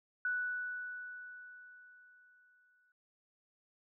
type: tone with exponential decay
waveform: sine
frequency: 1481 Hz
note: F#6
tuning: 1 cent sharp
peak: -31 dBFS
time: 0.25-2.92 s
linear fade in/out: 2 ms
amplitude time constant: 580 ms
effects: none